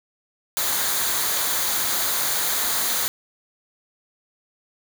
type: noise with comb filter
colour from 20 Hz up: white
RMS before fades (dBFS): -23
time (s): 0.57-3.08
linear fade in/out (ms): 0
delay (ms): 0.37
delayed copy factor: -0.5
effects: none